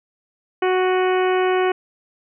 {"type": "harmonic tone with a mistuned harmonic", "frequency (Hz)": 370, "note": "F#4", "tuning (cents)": 0, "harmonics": [1, 2, 3, 4, 5, 6, 7, 8], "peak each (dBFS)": [-17, -23, -27, -29, -31, -33, -34, -35], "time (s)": [0.62, 1.72], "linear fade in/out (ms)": 5, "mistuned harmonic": 7, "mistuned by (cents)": -49, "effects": []}